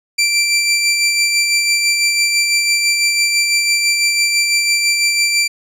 20% pulse tone with tremolo, 2349 Hz, D7, in tune, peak -6 dBFS, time 0.18-5.48 s, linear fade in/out 10 ms, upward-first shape sine, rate 6 Hz, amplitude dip 35%, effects resampled to 32000 Hz

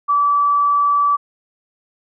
sine tone, 1154 Hz, D6, 31 cents flat, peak -12 dBFS, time 0.08-1.17 s, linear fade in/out 20 ms, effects none

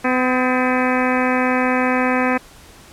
harmonic tone with a mistuned harmonic, 253.6 Hz, B3, 46 cents sharp, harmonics 1 / 2 / 3 / 4 / 5 / 6 / 7 / 8 / 9 / 10, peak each -19 / -22 / -24 / -25 / -26 / -27 / -27 / -28 / -29 / -29 dBFS, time 0.04-2.38 s, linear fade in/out 10 ms, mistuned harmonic 6, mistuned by +62 cents, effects pink hiss -44 dBFS RMS until 2.92 s + low-pass 12000 Hz 12 dB/octave

